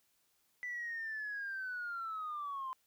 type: linear sweep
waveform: sine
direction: down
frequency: 1988 to 1028 Hz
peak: -37 dBFS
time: 0.63-2.73 s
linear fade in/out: 0 ms
effects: tanh soft clip ceiling -34 dBFS + white hiss -75 dBFS RMS until 2.86 s